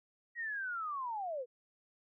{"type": "linear sweep", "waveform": "sine", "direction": "down", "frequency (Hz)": [1918, 466.2], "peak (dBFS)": -36, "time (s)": [0.35, 1.46], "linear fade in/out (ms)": 50, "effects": []}